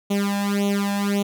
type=tone with flanger; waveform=sawtooth; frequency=201.2 Hz; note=G3; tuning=45 cents sharp; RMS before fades=-22 dBFS; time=0.1-1.23 s; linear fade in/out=10 ms; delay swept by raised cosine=0.3 to 1.19 ms; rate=1.8 Hz; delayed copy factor=+0.95; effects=none